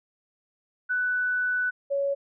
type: tone pair in turn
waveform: sine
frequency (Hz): 1491 / 558.5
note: F#6 / C#5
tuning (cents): +13 / +13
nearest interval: octave + perfect fourth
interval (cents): 1700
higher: first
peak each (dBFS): -23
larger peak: neither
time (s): 0.89-1.71 / 1.9-2.15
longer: first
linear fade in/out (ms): 20
effects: none